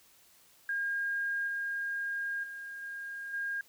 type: tone with level steps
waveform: sine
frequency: 1618 Hz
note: G#6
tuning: 46 cents flat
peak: -30 / -32 / -40 / -38 / -32 dBFS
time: 0.69-3.61 s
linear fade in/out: 2 ms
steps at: 1.47 / 2.43 / 2.82 / 3.33 s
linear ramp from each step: 10 ms
effects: white hiss -62 dBFS RMS until 3.68 s